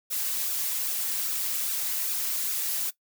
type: noise with flanger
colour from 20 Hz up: blue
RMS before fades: -29 dBFS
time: 0.1-2.91 s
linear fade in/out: 20 ms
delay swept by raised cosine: 0.95 to 5.85 ms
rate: 2.5 Hz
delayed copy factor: -0.8
effects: noise-tail reverb RT60 0.1 s tail -18 dB re dry